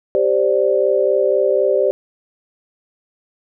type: chord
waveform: sine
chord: G suspended fourth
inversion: none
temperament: equal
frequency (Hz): 392 / 523.3 / 587.3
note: G4 / C5 / D5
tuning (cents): 0 / 0 / 0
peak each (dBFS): -17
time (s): 0.15-1.91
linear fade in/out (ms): 0
effects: none